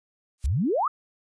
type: noise with exponential growth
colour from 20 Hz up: blue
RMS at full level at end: -36 dBFS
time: 0.38-0.46 s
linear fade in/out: 1 ms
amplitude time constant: 17 ms
type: exponential sweep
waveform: sine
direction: up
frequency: 54.6 to 1318.5 Hz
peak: -21 dBFS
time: 0.44-0.88 s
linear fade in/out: 5 ms
effects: resampled to 22050 Hz